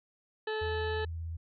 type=harmonic tone; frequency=433.9 Hz; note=A4; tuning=24 cents flat; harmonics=1 / 2 / 3 / 4 / 6 / 7 / 8 / 9 / 10; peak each=-33 / -40 / -48 / -39 / -51 / -47 / -56 / -47 / -56 dBFS; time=0.47-1.05 s; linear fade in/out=5 ms
type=tone with vibrato; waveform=sine; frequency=82.41 Hz; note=E2; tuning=in tune; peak=-35 dBFS; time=0.61-1.37 s; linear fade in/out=10 ms; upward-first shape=square; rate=17 Hz; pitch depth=16 cents each way
effects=none